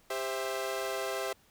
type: chord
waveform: sawtooth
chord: C major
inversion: second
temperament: equal with one note detuned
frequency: 398.2 / 523.3 / 659.3 Hz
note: G4 / C5 / E5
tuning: +27 / 0 / 0 cents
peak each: -33 dBFS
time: 0.1-1.33 s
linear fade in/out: 5 ms
effects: pink hiss -64 dBFS RMS until 1.5 s